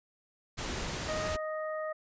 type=noise; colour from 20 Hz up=pink; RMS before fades=-36 dBFS; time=0.57-1.37 s; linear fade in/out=20 ms
type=harmonic tone; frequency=622.3 Hz; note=D#5; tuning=in tune; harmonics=1 / 2 / 3; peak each=-34 / -40 / -44 dBFS; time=1.08-1.93 s; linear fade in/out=10 ms
effects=resampled to 16000 Hz